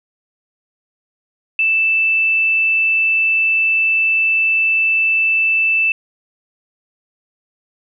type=tone; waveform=sine; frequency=2645 Hz; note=E7; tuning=5 cents sharp; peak=-12 dBFS; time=1.59-5.92 s; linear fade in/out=2 ms; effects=none